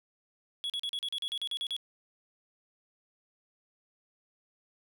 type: tone bursts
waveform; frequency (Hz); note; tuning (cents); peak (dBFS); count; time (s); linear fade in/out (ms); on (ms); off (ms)
triangle; 3358; G#7; +18; -30; 12; 0.64-1.765; 0; 58; 39
effects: none